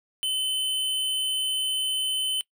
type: tone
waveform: square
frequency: 3045 Hz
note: F#7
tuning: 49 cents sharp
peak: -25 dBFS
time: 0.23-2.41 s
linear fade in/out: 0 ms
effects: noise-tail reverb RT60 0.1 s tail -22 dB re dry